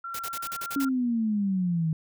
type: tone with pitch glide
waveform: sine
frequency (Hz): 1365 to 1380.9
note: F6 to F6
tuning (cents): -40 to -20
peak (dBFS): -33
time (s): 0.04-0.89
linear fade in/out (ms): 5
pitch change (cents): +20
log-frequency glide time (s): 0.28-0.67
type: noise bursts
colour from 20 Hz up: white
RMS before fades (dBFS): -36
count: 8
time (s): 0.14-0.85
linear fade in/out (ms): 5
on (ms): 52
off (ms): 42
type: exponential sweep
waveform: sine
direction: down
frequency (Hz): 281.4 to 155.9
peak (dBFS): -23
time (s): 0.76-1.93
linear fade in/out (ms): 2
effects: none